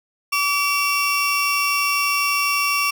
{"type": "tone pair together", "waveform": "30% pulse", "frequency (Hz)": [1148, 2728], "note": ["D6", "F7"], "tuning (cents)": [-40, -41], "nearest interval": "octave + minor third", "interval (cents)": 1499, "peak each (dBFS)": -18, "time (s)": [0.32, 2.91], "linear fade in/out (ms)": 10, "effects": []}